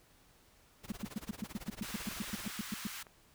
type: noise with tremolo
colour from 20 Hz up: pink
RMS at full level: -46 dBFS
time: 0.83-2.51 s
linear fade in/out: 20 ms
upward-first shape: sine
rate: 18 Hz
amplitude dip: 95%
type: tone bursts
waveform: sine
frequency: 209.7 Hz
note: G#3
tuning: 17 cents sharp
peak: -33 dBFS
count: 16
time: 0.9-2.87 s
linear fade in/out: 2 ms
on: 20 ms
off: 110 ms
type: high-pass noise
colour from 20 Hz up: pink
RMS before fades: -45 dBFS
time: 1.82-3.03 s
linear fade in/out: 5 ms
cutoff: 1100 Hz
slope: 24 dB/octave
type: click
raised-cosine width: 0.5 ms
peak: -38 dBFS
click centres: 3.068 s
effects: pink hiss -65 dBFS RMS until 3.34 s